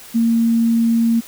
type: tone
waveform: sine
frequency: 230 Hz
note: A#3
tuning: 23 cents flat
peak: -12 dBFS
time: 0.14-1.21 s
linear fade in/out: 20 ms
effects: white hiss -39 dBFS RMS until 1.27 s